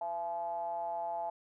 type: ring-modulated tone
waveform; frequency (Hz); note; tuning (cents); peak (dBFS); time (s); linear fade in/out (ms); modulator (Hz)
triangle; 90.3; F#2; -42; -29; 0.01-1.3; 5; 766
effects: none